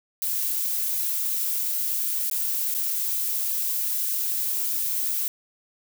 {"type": "noise with dropouts", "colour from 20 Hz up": "violet", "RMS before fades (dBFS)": -26, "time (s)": [0.22, 5.28], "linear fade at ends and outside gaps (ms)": 1, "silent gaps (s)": [[2.299, 2.312], [2.741, 2.748]], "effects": []}